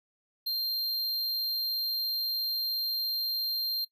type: tone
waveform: square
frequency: 4181 Hz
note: C8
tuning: 2 cents flat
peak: -29 dBFS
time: 0.46-3.85 s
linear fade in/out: 10 ms
effects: noise-tail reverb RT60 0.1 s tail -19 dB re dry